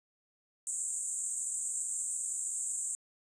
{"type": "band-pass noise", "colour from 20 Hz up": "pink", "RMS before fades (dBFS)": -36, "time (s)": [0.67, 2.95], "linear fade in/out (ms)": 0, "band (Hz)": [7200, 8900], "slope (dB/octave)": 96, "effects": ["resampled to 22050 Hz"]}